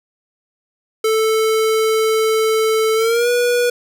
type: tone with pitch glide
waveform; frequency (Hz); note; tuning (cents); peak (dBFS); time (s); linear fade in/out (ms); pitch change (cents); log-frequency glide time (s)
square; 440 to 485.4; A4 to B4; 0 to -30; -14; 1.04-3.7; 5; +170; 2.95-3.29
effects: none